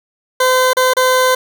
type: tone with dropouts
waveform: 20% pulse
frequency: 512 Hz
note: C5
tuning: 38 cents flat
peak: -5 dBFS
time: 0.4-1.35 s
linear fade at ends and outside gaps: 5 ms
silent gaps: 0.733-0.768 / 0.936-0.967 s
effects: none